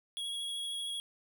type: tone with vibrato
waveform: square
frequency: 3322 Hz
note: G#7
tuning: in tune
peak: -36 dBFS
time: 0.17-1 s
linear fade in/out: 0 ms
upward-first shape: triangle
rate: 13 Hz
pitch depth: 18 cents each way
effects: none